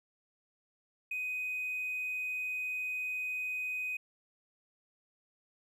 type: tone with hard clipping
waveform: triangle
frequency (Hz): 2503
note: D#7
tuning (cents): +10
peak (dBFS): -34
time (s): 1.11-3.97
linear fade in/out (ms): 5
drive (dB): 4
effects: none